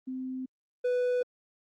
sine / triangle tone pair in turn, 258.7 / 495.2 Hz, C4 / B4, -19 / +5 cents, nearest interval major seventh, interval 1124 cents, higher second, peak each -33 / -23 dBFS, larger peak second, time 0.07-0.46 / 0.84-1.23 s, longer neither, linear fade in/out 10 ms, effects Opus 24 kbps

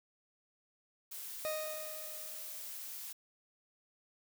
blue noise, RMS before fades -45 dBFS, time 1.11-3.13 s, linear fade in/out 10 ms
40% pulse tone with exponential decay, 621 Hz, D#5, 3 cents flat, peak -33 dBFS, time 1.45-2.88 s, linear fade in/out 0 ms, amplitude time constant 310 ms
effects none

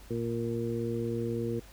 harmonic tone, 116.54 Hz, A#2, in tune, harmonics 1 / 2 / 3 / 4, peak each -35 / -35 / -35 / -35 dBFS, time 0.1-1.6 s, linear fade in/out 10 ms, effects added 50 Hz sine -51 dBFS peak until 1.72 s + pink hiss -55 dBFS RMS until 1.72 s

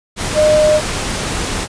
sine tone in noise, 611 Hz, D#5, 32 cents flat, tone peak -8 dBFS, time 0.34-0.81 s, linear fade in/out 50 ms, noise pink, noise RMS -20 dBFS, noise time 0.16-1.68 s, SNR +9 dB, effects resampled to 22050 Hz

